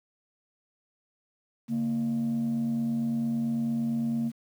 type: tone pair together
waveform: sine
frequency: 142.2 / 231.1 Hz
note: C#3 / A#3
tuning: +45 / -15 cents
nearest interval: minor sixth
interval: 840 cents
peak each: -33 / -24 dBFS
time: 1.68-4.32 s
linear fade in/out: 50 ms
effects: tanh soft clip ceiling -23 dBFS + 9-bit

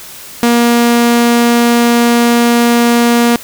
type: tone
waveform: sawtooth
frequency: 236.9 Hz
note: A#3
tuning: 28 cents sharp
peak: -3 dBFS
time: 0.43-3.36 s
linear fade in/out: 0 ms
effects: white hiss -31 dBFS RMS until 3.43 s

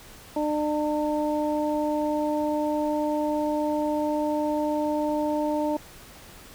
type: harmonic tone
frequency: 300 Hz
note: D4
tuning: 37 cents sharp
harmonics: 1 / 2 / 3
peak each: -26 / -27 / -30 dBFS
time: 0.36-5.77 s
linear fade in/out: 5 ms
effects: pink hiss -47 dBFS RMS until 6.54 s

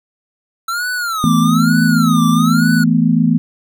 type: tone with vibrato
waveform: square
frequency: 1321 Hz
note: E6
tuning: 3 cents sharp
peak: -18 dBFS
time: 0.68-2.84 s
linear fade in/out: 5 ms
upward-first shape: sine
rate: 1.1 Hz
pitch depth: 210 cents each way
type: chord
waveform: sine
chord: E suspended fourth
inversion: none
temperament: just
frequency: 164.81 / 219.8 / 247.2 Hz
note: E3 / A3 / B3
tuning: 0 / -2 / +2 cents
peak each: -14 dBFS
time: 1.24-3.38 s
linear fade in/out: 0 ms
effects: none

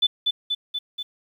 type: tone with echo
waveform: sine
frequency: 3500 Hz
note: A7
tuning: 10 cents flat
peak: -15 dBFS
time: 0.02-0.07 s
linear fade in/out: 10 ms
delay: 240 ms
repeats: 4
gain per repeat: -3 dB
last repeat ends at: 1.03 s
effects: 9-bit

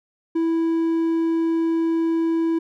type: tone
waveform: triangle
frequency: 329 Hz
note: E4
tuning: 3 cents flat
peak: -16 dBFS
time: 0.35-2.59 s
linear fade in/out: 10 ms
effects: none

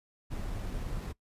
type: noise with sample-and-hold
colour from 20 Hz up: brown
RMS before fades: -36 dBFS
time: 0.3-1.13 s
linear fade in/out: 20 ms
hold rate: 8820 Hz
effects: noise-tail reverb RT60 0.1 s tail -20 dB re dry + resampled to 32000 Hz

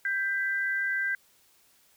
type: tone pair together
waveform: sine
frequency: 1576 / 1989.8 Hz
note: G6 / B6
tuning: +9 / +12 cents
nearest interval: major third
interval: 403 cents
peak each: -27 / -32 dBFS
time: 0.05-1.15 s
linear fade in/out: 2 ms
effects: white hiss -63 dBFS RMS until 1.96 s

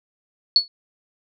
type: tone with exponential decay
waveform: sine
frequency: 4406 Hz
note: C#8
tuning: 11 cents flat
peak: -7 dBFS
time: 0.56-0.68 s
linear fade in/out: 1 ms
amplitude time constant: 24 ms
effects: none

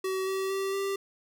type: tone with pitch steps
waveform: square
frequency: 379.1 / 383.7 / 388.4 / 393.1 Hz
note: F#4 / G4 / G4 / G4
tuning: +42 / -37 / -16 / +5 cents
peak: -29 dBFS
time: 0.04-0.96 s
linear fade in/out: 5 ms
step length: 230 ms
effects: none

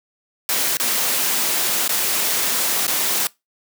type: noise with dropouts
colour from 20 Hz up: white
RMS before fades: -20 dBFS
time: 0.49-3.27 s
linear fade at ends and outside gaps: 1 ms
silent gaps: 0.77-0.799 / 1.878-1.892 / 2.868-2.879 s
effects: noise-tail reverb RT60 0.2 s tail -22 dB re dry + high-pass 200 Hz 12 dB/octave

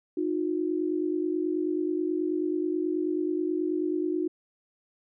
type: tone pair together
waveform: sine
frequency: 310 / 359.3 Hz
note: D#4 / F4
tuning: -6 / +49 cents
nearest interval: minor third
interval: 255 cents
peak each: -28 dBFS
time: 0.17-4.28 s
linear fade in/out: 5 ms
effects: none

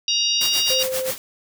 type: harmonic tone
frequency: 942 Hz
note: A#5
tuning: 18 cents sharp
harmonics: 3 / 4 / 5 / 6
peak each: -22 / -23 / -24 / -25 dBFS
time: 0.08-0.83 s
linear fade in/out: 2 ms
type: noise with tremolo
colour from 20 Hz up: white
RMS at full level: -25 dBFS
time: 0.41-1.18 s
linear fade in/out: 0 ms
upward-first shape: sine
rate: 7.6 Hz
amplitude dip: 80%
type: tone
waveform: sine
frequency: 520 Hz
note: C5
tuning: 11 cents flat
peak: -23 dBFS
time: 0.7-1.11 s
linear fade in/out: 5 ms
effects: none

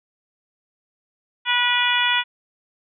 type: harmonic tone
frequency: 487.4 Hz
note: B4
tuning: 23 cents flat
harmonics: 2 / 3 / 4 / 5 / 6 / 7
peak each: -24 / -24 / -24 / -24 / -24 / -24 dBFS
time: 1.45-2.24 s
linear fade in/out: 50 ms
effects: none

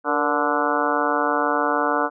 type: harmonic tone with a mistuned harmonic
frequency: 146.3 Hz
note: D3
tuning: 6 cents flat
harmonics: 2 / 3 / 4 / 5 / 6 / 7 / 8 / 9 / 10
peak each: -27 / -27 / -27 / -27 / -27 / -27 / -27 / -27 / -27 dBFS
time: 0.04-2.1 s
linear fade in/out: 50 ms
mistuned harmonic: 3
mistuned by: +92 cents
effects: none

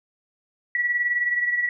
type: beating tone pair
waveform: sine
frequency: 1938 / 1957 Hz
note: B6 / B6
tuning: -33 / -16 cents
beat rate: 19 Hz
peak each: -21 / -29 dBFS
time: 0.75-1.69 s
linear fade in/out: 2 ms
effects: none

